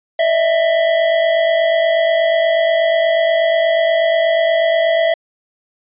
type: tone pair together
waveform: square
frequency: 611 / 659.3 Hz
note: D#5 / E5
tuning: -32 / 0 cents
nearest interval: minor second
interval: 132 cents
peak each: -21 / -13 dBFS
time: 0.19-5.14 s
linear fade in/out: 5 ms
effects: resampled to 8000 Hz